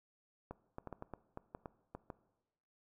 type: clicks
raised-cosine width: 1 ms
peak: -30 dBFS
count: 11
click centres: 0.51 / 0.784 / 0.873 / 0.927 / 1.024 / 1.137 / 1.374 / 1.549 / 1.658 / 1.95 / 2.102 s
effects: noise-tail reverb RT60 1.0 s tail -18 dB re dry